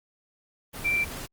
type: tone in noise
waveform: sine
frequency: 2349 Hz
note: D7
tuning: in tune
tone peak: -22 dBFS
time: 0.84-1.05 s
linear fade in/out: 20 ms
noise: pink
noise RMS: -37 dBFS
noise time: 0.73-1.27 s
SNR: +12 dB
effects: Opus 24 kbps